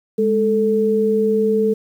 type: tone pair together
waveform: sine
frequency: 207.7 / 440.1 Hz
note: G#3 / A4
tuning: 0 / 0 cents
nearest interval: octave + minor second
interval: 1300 cents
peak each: -19 / -15 dBFS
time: 0.18-1.74 s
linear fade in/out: 10 ms
effects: 8-bit